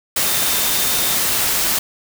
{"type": "tone in noise", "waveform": "sine", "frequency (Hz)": 3631, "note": "A#7", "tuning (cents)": -46, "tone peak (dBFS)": -28, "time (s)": [0.25, 1.16], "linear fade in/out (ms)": 5, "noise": "white", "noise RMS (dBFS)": -18, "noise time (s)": [0.16, 1.79], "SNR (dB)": -13, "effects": []}